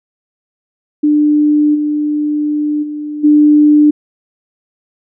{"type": "tone with level steps", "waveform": "sine", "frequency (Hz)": 298.2, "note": "D4", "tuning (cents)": 27, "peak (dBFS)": [-7, -12, -19, -4], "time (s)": [1.03, 3.91], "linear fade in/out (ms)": 10, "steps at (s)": [1.74, 2.82, 3.23], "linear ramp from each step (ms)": 20, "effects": []}